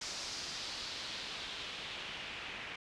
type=noise with low-pass filter sweep; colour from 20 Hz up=white; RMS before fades=-43 dBFS; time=0.01-2.76 s; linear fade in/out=5 ms; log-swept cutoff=5600 to 2500 Hz; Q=2.1; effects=low-pass 9000 Hz 12 dB/octave